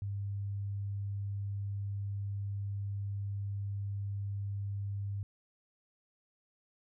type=tone; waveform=sine; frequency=100 Hz; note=G2; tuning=35 cents sharp; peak=-34 dBFS; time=0.02-5.23 s; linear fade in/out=0 ms; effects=none